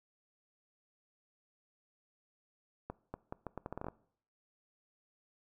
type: accelerating click train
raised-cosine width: 1 ms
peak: -26 dBFS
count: 12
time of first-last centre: 2.9-3.885 s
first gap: 240 ms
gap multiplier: 0.77
effects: noise-tail reverb RT60 0.6 s tail -21 dB re dry